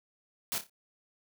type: noise with echo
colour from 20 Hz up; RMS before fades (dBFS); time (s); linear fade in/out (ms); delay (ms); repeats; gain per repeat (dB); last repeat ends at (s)
white; -33; 0.52-0.58; 0; 29; 4; -9; 0.696
effects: none